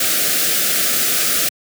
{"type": "band-stop noise", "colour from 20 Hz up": "white", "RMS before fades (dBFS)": -17, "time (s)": [0, 1.49], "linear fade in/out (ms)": 5, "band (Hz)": [750, 1200], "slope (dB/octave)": 96, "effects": ["high-pass 150 Hz 12 dB/octave"]}